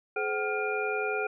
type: tone cluster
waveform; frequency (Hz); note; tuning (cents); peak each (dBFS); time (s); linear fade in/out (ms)
sine; 423.3 / 514 / 758 / 1407 / 2410; G#4 / C5 / F#5 / F6 / D7; +33 / -31 / +42 / +12 / +44; -31 / -38 / -35 / -33 / -35; 0.16-1.27; 5
effects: none